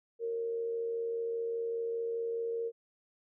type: tone with amplitude modulation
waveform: sine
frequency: 462.3 Hz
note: A#4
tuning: 14 cents flat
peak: -30 dBFS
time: 0.19-2.72 s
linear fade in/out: 50 ms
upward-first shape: sine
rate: 85 Hz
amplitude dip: 40%
effects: none